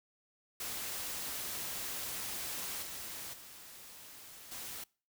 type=noise with level steps; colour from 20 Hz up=white; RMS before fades=-40 / -44 / -52 / -44 dBFS; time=0.6-4.84 s; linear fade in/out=5 ms; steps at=2.82 / 3.33 / 4.51 s; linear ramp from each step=10 ms; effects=noise-tail reverb RT60 0.4 s tail -25 dB re dry